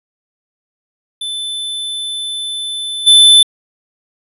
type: tone with level steps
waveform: square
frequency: 3520 Hz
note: A7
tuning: in tune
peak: -20 / -4 dBFS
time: 1.21-3.43 s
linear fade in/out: 5 ms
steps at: 3.06 s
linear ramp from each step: 20 ms
effects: resampled to 32000 Hz